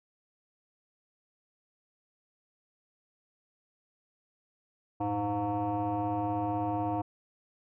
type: tone with frequency modulation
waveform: sine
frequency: 513 Hz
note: C5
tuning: 34 cents flat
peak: -27 dBFS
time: 5-7.02 s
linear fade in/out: 10 ms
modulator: 202 Hz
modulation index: 2
effects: tanh soft clip ceiling -24 dBFS